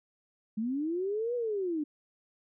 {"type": "linear two-way sweep", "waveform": "sine", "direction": "up then down", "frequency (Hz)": [207.7, 493.9, 287.4], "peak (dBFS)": -29, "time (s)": [0.57, 1.84], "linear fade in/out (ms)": 10, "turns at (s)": 1.35, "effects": []}